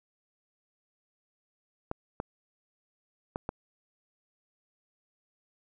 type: clicks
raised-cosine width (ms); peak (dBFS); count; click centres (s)
1; -18; 4; 1.914 / 2.201 / 3.359 / 3.491
effects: none